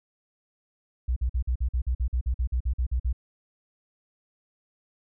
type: tone bursts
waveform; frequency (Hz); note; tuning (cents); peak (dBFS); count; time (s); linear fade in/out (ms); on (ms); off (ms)
sine; 61.74; B1; 0; -22; 16; 1.08-3.129; 10; 84; 47
effects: none